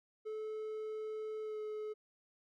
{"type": "tone with pitch glide", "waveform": "triangle", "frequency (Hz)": [433.3, 427.6], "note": ["A4", "A4"], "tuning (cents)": [-27, -49], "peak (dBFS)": -37, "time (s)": [0.25, 1.94], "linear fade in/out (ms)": 20, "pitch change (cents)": -22, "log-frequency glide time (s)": [1.42, 1.59], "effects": []}